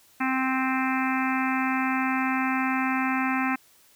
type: harmonic tone with a mistuned harmonic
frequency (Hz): 261.6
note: C4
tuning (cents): 0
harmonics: 1 / 3 / 4 / 5 / 6 / 7 / 8 / 9 / 10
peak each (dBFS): -26 / -31 / -32 / -33 / -34 / -34 / -35 / -36 / -36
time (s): 0.2-3.56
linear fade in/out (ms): 10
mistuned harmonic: 9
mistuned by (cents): +19
effects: white hiss -58 dBFS RMS until 3.95 s